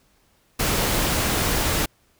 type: noise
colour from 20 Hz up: pink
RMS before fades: -22 dBFS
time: 0.59-1.86 s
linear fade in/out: 10 ms
effects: pink hiss -62 dBFS RMS until 2.19 s